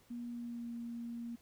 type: tone with pitch glide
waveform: sine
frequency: 239 to 234.9 Hz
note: A#3 to A#3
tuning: +43 to +13 cents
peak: -40 dBFS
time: 0.1-1.36 s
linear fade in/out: 10 ms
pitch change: -30 cents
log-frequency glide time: 0.27-0.72 s
effects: pink hiss -67 dBFS RMS until 1.41 s